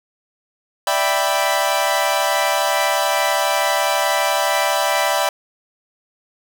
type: chord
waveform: sawtooth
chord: E minor seventh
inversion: third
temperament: equal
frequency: 587.3 / 659.3 / 784 / 987.8 Hz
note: D5 / E5 / G5 / B5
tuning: 0 / 0 / 0 / 0 cents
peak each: -18 dBFS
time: 0.87-5.29 s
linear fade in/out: 2 ms
effects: none